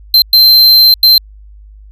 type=tone bursts at uneven times; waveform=square; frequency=4118 Hz; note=C8; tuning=28 cents flat; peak=-3 dBFS; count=3; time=0.14-0.22 / 0.33-0.94 / 1.03-1.18 s; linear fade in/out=2 ms; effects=added 51 Hz sine -33 dBFS peak until 1.91 s